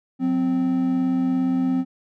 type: tone pair together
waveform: triangle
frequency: 182.1 / 259.5 Hz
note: F#3 / C4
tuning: -27 / -14 cents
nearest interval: tritone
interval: 613 cents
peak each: -25 / -17 dBFS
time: 0.19-1.85 s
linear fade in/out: 50 ms
effects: none